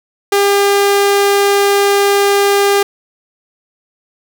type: tone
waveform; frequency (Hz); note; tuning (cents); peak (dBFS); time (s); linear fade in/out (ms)
sawtooth; 401.5; G4; +41; -5; 0.32-2.83; 5
effects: none